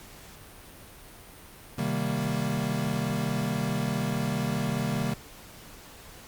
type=chord; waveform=square; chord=C minor seventh; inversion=none; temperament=equal; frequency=130.81 / 155.56 / 196 / 233.1 Hz; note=C3 / Eb3 / G3 / Bb3; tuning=0 / 0 / 0 / 0 cents; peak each=-33 dBFS; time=1.78-5.14 s; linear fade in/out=5 ms; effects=pink hiss -48 dBFS RMS until 6.27 s + Opus 48 kbps